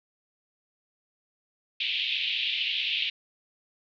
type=band-pass noise; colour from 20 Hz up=pink; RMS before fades=-29 dBFS; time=1.8-3.1 s; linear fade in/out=5 ms; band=2500 to 3700 Hz; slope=48 dB/octave; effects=none